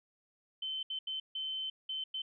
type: tone bursts at uneven times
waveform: sine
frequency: 3074 Hz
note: G7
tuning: 35 cents flat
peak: -35 dBFS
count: 6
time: 0.62-0.83 / 0.9-0.99 / 1.07-1.2 / 1.35-1.7 / 1.89-2.04 / 2.14-2.22 s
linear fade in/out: 5 ms
effects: none